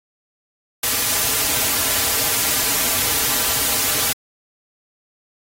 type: noise with comb filter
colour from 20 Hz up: white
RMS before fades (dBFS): -19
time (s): 0.83-4.13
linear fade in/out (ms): 5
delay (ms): 5.5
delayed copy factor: -0.75
effects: AAC 48 kbps